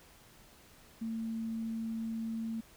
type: tone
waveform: sine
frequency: 225 Hz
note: A3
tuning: 39 cents sharp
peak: -34 dBFS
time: 1.01-2.61 s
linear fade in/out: 10 ms
effects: pink hiss -59 dBFS RMS until 2.76 s

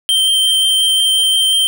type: tone with vibrato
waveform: square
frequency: 3134 Hz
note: G7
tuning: 1 cent flat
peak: -11 dBFS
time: 0.09-1.67 s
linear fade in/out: 0 ms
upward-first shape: sine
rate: 5.6 Hz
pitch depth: 9 cents each way
effects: none

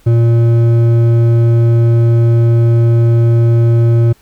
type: tone with hard clipping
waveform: triangle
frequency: 116.54 Hz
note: A#2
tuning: in tune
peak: -8 dBFS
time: 0.06-4.13 s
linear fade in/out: 10 ms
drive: 12 dB
effects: pink hiss -50 dBFS RMS until 4.21 s

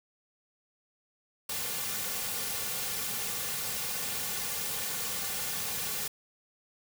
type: noise with comb filter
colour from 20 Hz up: white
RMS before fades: -34 dBFS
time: 1.49-6.08 s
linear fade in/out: 5 ms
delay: 3.1 ms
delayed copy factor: -0.75
effects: none

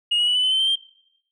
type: tone with pitch steps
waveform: sine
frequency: 2868 / 2910 / 2952 / 2995 / 3039 / 3083 / 3128 / 3173 Hz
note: F7 / F#7 / F#7 / F#7 / F#7 / G7 / G7 / G7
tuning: +45 / -29 / -5 / +20 / +46 / -29 / -4 / +20 cents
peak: -15 dBFS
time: 0.11-0.758 s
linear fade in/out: 10 ms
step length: 81 ms
effects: noise-tail reverb RT60 0.8 s tail -24 dB re dry + tanh soft clip ceiling -15 dBFS

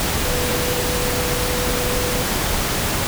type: tone in noise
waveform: sine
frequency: 493.9 Hz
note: B4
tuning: in tune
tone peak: -25 dBFS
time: 0.25-2.22 s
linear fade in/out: 0 ms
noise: pink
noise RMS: -21 dBFS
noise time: 0-3.07 s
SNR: -7 dB
effects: none

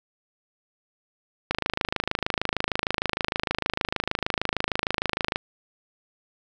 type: click train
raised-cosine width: 0.3 ms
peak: -7 dBFS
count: 103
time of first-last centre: 1.51-5.359 s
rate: 26.5 Hz
effects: none

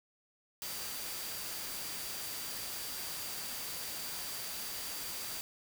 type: tone in noise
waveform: sine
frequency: 4700 Hz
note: D8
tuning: 1 cent sharp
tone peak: -48 dBFS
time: 0.62-5.41 s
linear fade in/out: 0 ms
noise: white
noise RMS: -41 dBFS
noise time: 0.62-5.41 s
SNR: -10 dB
effects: none

